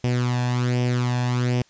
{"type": "tone with flanger", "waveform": "sawtooth", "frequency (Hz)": 123.47, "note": "B2", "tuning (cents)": 0, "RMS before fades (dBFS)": -22, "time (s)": [0.04, 1.62], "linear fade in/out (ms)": 0, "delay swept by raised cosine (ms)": [0.36, 1.18], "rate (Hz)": 1.3, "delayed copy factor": 0.65, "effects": ["white hiss -58 dBFS RMS until 1.69 s", "resampled to 16000 Hz"]}